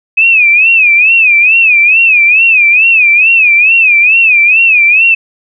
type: tone with vibrato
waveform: sine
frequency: 2529 Hz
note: D#7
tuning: 28 cents sharp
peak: -3 dBFS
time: 0.17-5.15 s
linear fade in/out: 10 ms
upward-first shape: sine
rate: 2.3 Hz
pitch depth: 140 cents each way
effects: none